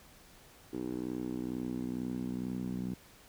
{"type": "tone with band-pass filter sweep", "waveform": "10% pulse", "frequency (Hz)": 62.2, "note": "B1", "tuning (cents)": 13, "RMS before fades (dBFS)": -37, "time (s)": [0.73, 2.94], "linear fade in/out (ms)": 5, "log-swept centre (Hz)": [330, 200], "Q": 2.8, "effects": ["pink hiss -58 dBFS RMS until 3.28 s"]}